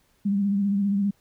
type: tone with vibrato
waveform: sine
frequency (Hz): 200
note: G3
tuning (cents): +35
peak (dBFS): -20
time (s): 0.25-1.11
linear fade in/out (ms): 10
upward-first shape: sine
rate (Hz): 15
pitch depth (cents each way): 42
effects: pink hiss -65 dBFS RMS until 1.2 s